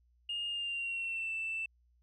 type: tone with pitch glide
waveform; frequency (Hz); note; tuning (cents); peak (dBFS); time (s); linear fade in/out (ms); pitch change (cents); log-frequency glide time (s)
sine; 2835 to 2660; F7 to E7; +25 to +15; -33; 0.29-1.66; 5; -110; 0.48-1.33
effects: tanh soft clip ceiling -30 dBFS + added 60 Hz sine -66 dBFS peak until 2.02 s